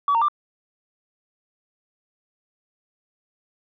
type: tone with pitch steps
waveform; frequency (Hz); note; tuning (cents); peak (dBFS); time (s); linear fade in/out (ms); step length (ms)
sine; 1140 / 919 / 1185; C#6 / A#5 / D6; +48 / -25 / +15; -15; 0.08-0.284; 2; 68
effects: tanh soft clip ceiling -13 dBFS